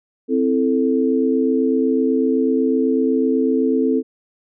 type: chord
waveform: sine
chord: A minor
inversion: first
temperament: equal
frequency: 261.6 / 329.6 / 440 Hz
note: C4 / E4 / A4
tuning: 0 / 0 / 0 cents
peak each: -17 / -22 / -19 dBFS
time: 0.28-4.03 s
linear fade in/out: 50 ms
effects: none